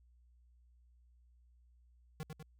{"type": "tone with echo", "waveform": "square", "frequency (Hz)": 155.56, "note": "D#3", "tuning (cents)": 0, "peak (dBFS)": -40, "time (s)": [2.2, 2.23], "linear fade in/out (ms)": 0, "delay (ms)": 98, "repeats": 2, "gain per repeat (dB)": -4, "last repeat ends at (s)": 2.426, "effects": ["added 60 Hz sine -63 dBFS peak until 2.59 s"]}